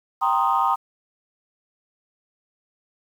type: chord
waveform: sine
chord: C minor seventh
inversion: second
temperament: equal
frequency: 784 / 932.3 / 1046.5 / 1244.5 Hz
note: G5 / Bb5 / C6 / Eb6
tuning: 0 / 0 / 0 / 0 cents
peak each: -23 / -22 / -23 / -22 dBFS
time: 0.21-0.76 s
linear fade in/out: 20 ms
effects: tanh soft clip ceiling -9 dBFS + 8-bit